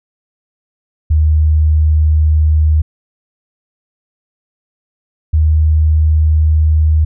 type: tone pair in turn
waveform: sine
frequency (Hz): 77.2 / 77.74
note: D#2 / D#2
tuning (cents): -13 / -1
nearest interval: unison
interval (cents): 12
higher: second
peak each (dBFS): -7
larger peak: neither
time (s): 1.1-2.82 / 5.33-7.05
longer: neither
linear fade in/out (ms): 10
effects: none